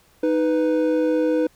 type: tone pair together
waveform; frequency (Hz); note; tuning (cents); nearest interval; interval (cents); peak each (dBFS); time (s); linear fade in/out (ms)
triangle; 312 / 495.3; D#4 / B4; +5 / +5; minor sixth; 800; -18 / -18; 0.23-1.47; 5
effects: pink hiss -57 dBFS RMS until 1.55 s